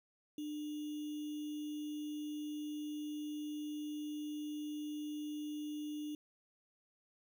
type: tone with sample-and-hold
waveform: sine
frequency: 300 Hz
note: D4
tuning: 37 cents sharp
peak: -39 dBFS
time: 0.38-6.15 s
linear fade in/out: 2 ms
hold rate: 3150 Hz
effects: none